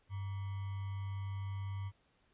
sine tone with sample-and-hold, 98 Hz, G2, in tune, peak -37 dBFS, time 0.09-1.92 s, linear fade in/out 50 ms, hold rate 1050 Hz, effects pink hiss -73 dBFS RMS until 2.33 s + resampled to 8000 Hz

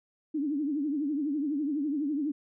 sine tone with vibrato, 291.9 Hz, D4, 10 cents flat, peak -27 dBFS, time 0.34-2.32 s, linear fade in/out 10 ms, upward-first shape triangle, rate 12 Hz, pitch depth 160 cents each way, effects none

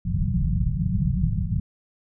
white low-pass noise, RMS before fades -23 dBFS, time 0.05-1.6 s, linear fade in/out 5 ms, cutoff 190 Hz, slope 96 dB/octave, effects none

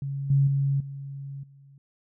sine tone with level steps, 138.59 Hz, C#3, in tune, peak -28 / -17 / -21 / -34 / -49 dBFS, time 0.02-1.78 s, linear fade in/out 2 ms, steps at 0.3 / 0.47 / 0.8 / 1.43 s, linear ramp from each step 5 ms, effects none

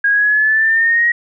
sine exponential sweep, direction up, 1629 to 1902 Hz, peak -10 dBFS, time 0.04-1.12 s, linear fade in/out 5 ms, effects none

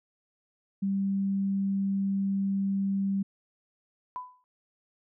sine tone, 196 Hz, G3, in tune, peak -25 dBFS, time 0.82-3.23 s, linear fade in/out 10 ms
sine tone with exponential decay, 1000 Hz, B5, 21 cents sharp, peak -30 dBFS, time 4.16-4.44 s, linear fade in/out 0 ms, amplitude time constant 59 ms
effects none

